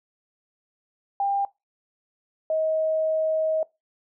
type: tone pair in turn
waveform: sine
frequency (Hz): 797 / 632.6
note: G5 / D#5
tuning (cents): +28 / +29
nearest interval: major third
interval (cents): 399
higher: first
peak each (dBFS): -21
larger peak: neither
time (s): 1.2-1.45 / 2.5-3.63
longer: second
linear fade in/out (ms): 2
effects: noise-tail reverb RT60 0.2 s tail -20 dB re dry